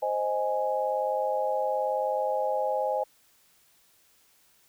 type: chord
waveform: sine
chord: Ab major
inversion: first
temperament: equal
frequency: 523.3 / 622.3 / 830.6 Hz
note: C5 / Eb5 / Ab5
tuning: 0 / 0 / 0 cents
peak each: -29 / -30 / -29 dBFS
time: 0.02-3.04 s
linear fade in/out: 10 ms
effects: white hiss -63 dBFS RMS until 4.68 s